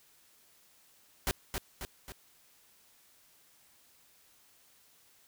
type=noise with echo; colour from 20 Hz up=pink; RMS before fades=-30 dBFS; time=1.27-1.31 s; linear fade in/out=0 ms; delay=270 ms; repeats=3; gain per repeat=-5 dB; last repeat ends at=2.12 s; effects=white hiss -64 dBFS RMS until 5.27 s